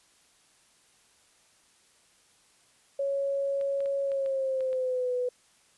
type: tone with pitch glide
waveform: sine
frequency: 554.4 to 496.8 Hz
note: C#5 to B4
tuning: 0 to +10 cents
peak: -26 dBFS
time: 2.99-5.29 s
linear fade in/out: 5 ms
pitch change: -190 cents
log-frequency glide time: 4.03-5.14 s
type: clicks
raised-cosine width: 0.3 ms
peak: -33 dBFS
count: 7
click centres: 3.612 / 3.805 / 3.859 / 4.118 / 4.261 / 4.607 / 4.73 s
effects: white hiss -63 dBFS RMS until 5.77 s + resampled to 24000 Hz